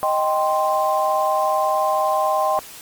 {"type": "chord", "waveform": "sine", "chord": "C minor", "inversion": "first", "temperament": "equal", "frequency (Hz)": [622.3, 784, 1046.5], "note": ["Eb5", "G5", "C6"], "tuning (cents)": [0, 0, 0], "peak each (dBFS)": -21, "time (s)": [0.03, 2.59], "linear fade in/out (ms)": 0, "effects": ["white hiss -39 dBFS RMS until 2.81 s", "Opus 24 kbps"]}